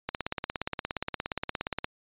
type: click train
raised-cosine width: 0.3 ms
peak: -14 dBFS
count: 31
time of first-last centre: 0.09-1.844 s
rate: 17.1 Hz
effects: resampled to 8000 Hz